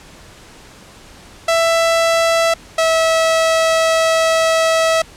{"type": "tone pair in turn", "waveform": "sawtooth", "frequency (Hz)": [663, 649.7], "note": ["E5", "E5"], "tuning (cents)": [10, -25], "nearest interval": "unison", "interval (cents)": 35, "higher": "first", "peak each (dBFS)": -8, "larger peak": "neither", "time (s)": [[1.48, 2.54], [2.78, 5.02]], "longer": "second", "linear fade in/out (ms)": 5, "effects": ["pink hiss -41 dBFS RMS until 5.16 s", "low-pass 9000 Hz 12 dB/octave"]}